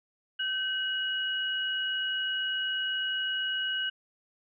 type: tone pair together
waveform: sine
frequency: 1539 / 2908 Hz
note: G6 / F#7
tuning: -32 / -31 cents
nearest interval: major seventh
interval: 1101 cents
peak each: -32 / -30 dBFS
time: 0.39-3.9 s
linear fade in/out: 10 ms
effects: none